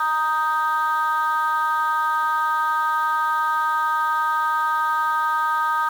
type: chord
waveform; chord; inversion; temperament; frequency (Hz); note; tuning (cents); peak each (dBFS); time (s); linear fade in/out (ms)
sine; Eb major; second; equal; 932.3 / 1244.5 / 1568; Bb5 / Eb6 / G6; 0 / 0 / 0; -22 / -20 / -25; 0-5.89; 5
effects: tanh soft clip ceiling -13 dBFS + 7-bit